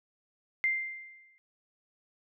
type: tone with exponential decay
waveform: sine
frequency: 2093 Hz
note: C7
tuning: in tune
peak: -23 dBFS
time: 0.64-1.38 s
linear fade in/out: 0 ms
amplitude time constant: 160 ms
effects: none